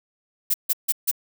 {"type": "noise bursts", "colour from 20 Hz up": "violet", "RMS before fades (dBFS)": -20, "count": 4, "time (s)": [0.5, 1.114], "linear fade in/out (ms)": 10, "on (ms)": 41, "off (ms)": 150, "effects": []}